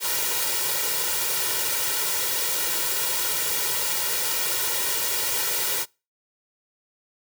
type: noise with comb filter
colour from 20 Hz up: white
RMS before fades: -25 dBFS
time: 0-5.86 s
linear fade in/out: 50 ms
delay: 2.1 ms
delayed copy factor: +1
effects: noise-tail reverb RT60 0.3 s tail -25 dB re dry + high-pass 150 Hz 12 dB/octave